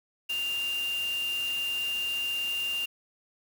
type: tone in noise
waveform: sine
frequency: 2794 Hz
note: F7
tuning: in tune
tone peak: -28 dBFS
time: 0.29-2.86 s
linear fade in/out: 10 ms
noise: white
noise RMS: -42 dBFS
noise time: 0.29-2.86 s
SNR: +11 dB
effects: none